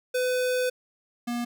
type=tone pair in turn; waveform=square; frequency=503 / 239.3 Hz; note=B4 / A#3; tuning=+32 / +46 cents; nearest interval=octave + minor second; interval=1286 cents; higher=first; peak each=-24 / -28 dBFS; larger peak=first; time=0.14-0.7 / 1.27-1.45 s; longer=first; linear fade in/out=10 ms; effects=none